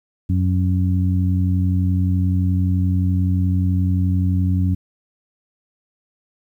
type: harmonic tone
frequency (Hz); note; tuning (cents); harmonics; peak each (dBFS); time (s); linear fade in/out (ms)
91.6; F#2; -17; 1 / 2 / 3; -16 / -22 / -26; 0.29-4.75; 10
effects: 9-bit